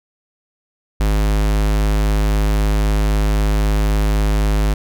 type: tone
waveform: square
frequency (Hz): 51.91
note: G#1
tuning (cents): 0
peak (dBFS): -14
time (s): 1-4.74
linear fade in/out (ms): 5
effects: none